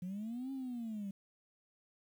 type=linear two-way sweep; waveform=sine; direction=up then down; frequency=174.61 to 272.6 to 192.5 Hz; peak=-37 dBFS; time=0.02-1.11 s; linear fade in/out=5 ms; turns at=0.52 s; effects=tanh soft clip ceiling -36 dBFS + 11-bit